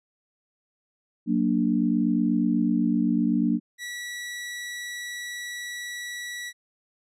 sine chord, Gb augmented, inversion none, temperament equal, 185 / 233.1 / 293.7 Hz, Gb3 / Bb3 / D4, 0 / 0 / 0 cents, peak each -26 / -23 / -25 dBFS, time 1.26-3.6 s, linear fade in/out 50 ms
sawtooth tone, 1942 Hz, B6, 30 cents flat, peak -29 dBFS, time 3.78-6.53 s, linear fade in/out 50 ms
effects low-pass 11000 Hz 12 dB/octave

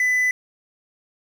triangle tone with quantisation, 2000 Hz, B6, 21 cents sharp, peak -15 dBFS, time 0-0.31 s, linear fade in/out 2 ms, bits 7, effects none

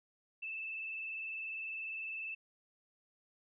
sine tone with vibrato, 2637 Hz, E7, in tune, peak -39 dBFS, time 0.42-2.35 s, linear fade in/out 10 ms, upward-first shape sine, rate 20 Hz, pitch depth 36 cents each way, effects none

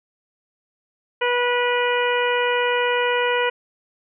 harmonic tone, 488 Hz, B4, 21 cents flat, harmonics 1 / 2 / 3 / 4 / 5 / 6, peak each -21 / -24 / -26 / -27 / -28 / -29 dBFS, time 1.21-3.5 s, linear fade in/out 10 ms, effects none

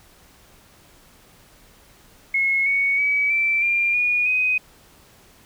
sine tone with pitch steps, 2174 / 2226 / 2279 / 2334 / 2390 / 2447 / 2506 Hz, C#7 / C#7 / C#7 / D7 / D7 / D#7 / D#7, -34 / +7 / +47 / -11 / +30 / -29 / +12 cents, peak -17 dBFS, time 2.34-4.58 s, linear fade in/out 5 ms, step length 320 ms, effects pink hiss -52 dBFS RMS until 5.45 s

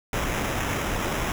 pink noise with sample-and-hold, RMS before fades -27 dBFS, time 0.13-1.32 s, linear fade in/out 2 ms, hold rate 4410 Hz, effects none

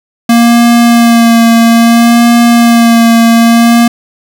square tone with vibrato, 233.1 Hz, A#3, in tune, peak -3 dBFS, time 0.29-3.88 s, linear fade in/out 5 ms, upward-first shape sine, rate 0.6 Hz, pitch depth 22 cents each way, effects none

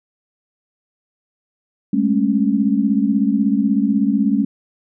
sine tone cluster, 202.2 / 218.4 / 275 Hz, G#3 / A3 / C#4, -46 / -13 / -14 cents, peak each -18 dBFS, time 1.93-4.45 s, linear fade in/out 5 ms, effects none

